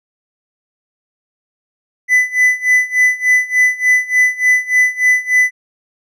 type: tone with tremolo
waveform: triangle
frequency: 2000 Hz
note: B6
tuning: 21 cents sharp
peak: -5 dBFS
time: 2.08-5.51 s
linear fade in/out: 50 ms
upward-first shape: sine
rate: 3.4 Hz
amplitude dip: 90%
effects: none